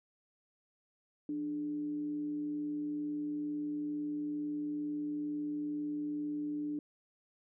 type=tone with frequency modulation; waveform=sine; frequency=296.3 Hz; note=D4; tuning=15 cents sharp; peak=-34 dBFS; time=1.29-6.79 s; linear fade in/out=2 ms; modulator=126 Hz; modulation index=0.21; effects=none

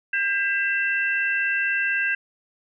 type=tone cluster; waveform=sine; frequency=1599 / 2000 / 2679 Hz; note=G6 / B6 / E7; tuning=+34 / +21 / +27 cents; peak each=-22 / -31 / -26 dBFS; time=0.13-2.15 s; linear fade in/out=5 ms; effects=none

